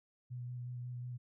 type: tone with vibrato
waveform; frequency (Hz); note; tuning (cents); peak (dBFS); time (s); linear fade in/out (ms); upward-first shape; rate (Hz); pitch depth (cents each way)
sine; 123.2; B2; -4; -40; 0.3-1.18; 20; square; 5.5; 13
effects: none